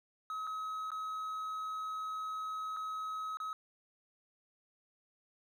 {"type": "tone with dropouts", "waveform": "triangle", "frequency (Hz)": 1277, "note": "D#6", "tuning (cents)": 45, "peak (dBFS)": -35, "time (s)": [0.3, 3.53], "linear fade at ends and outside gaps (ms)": 1, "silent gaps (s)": [[0.469, 0.473], [0.905, 0.917], [2.765, 2.769], [3.371, 3.401]], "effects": []}